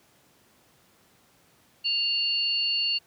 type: tone pair together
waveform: sine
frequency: 2794 / 4431 Hz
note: F7 / C#8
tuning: 0 / -2 cents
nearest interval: minor sixth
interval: 798 cents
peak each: -26 dBFS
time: 1.84-2.99 s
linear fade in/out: 20 ms
effects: pink hiss -61 dBFS RMS until 3.06 s + high-pass 100 Hz 12 dB/octave